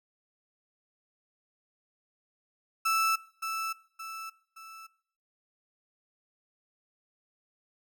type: tone with echo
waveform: 35% pulse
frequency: 1318.5 Hz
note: E6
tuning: in tune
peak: -23 dBFS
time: 2.85-3.16 s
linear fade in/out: 10 ms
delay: 570 ms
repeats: 3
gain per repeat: -7 dB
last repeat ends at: 4.87 s
effects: noise-tail reverb RT60 0.6 s tail -21 dB re dry